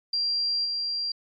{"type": "tone with level steps", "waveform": "sine", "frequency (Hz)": 4747, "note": "D8", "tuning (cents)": 18, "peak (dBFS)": [-23, -26], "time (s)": [0.13, 1.12], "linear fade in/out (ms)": 5, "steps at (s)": 0.64, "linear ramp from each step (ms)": 20, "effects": ["MP3 64 kbps"]}